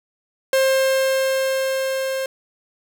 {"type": "tone with level ramp", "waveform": "45% pulse", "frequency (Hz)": 531, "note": "C5", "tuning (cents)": 25, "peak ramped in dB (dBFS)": [-14, -22], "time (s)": [0.53, 2.26], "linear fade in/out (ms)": 2, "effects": []}